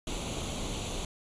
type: noise with comb filter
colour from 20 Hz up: pink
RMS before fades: -35 dBFS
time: 0.07-1.05 s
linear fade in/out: 2 ms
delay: 0.29 ms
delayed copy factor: +0.7
effects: resampled to 22050 Hz